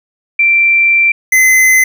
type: tone pair in turn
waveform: sine / square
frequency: 2352 / 2046 Hz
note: D7 / C7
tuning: +2 / -39 cents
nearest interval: major second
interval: 241 cents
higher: first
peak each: -6 dBFS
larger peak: neither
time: 0.39-1.12 / 1.32-1.84 s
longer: first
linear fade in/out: 5 ms
effects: none